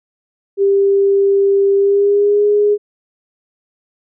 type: tone with pitch glide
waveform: sine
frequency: 396 to 414 Hz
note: G4 to G#4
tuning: +18 to -5 cents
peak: -9 dBFS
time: 0.57-2.78 s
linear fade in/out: 50 ms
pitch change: +77 cents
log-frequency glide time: 1.76-2.45 s
effects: none